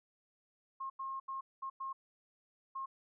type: tone bursts at uneven times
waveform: sine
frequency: 1073 Hz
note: C6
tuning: 43 cents sharp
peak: -38 dBFS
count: 6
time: 0.8-0.9 / 0.99-1.2 / 1.28-1.41 / 1.62-1.7 / 1.8-1.93 / 2.75-2.86 s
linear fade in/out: 10 ms
effects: none